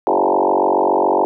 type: tone with frequency modulation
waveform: sine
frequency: 632 Hz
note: D#5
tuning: 27 cents sharp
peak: -12 dBFS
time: 0.07-1.25 s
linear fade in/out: 0 ms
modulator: 47.1 Hz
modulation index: 6.6
effects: none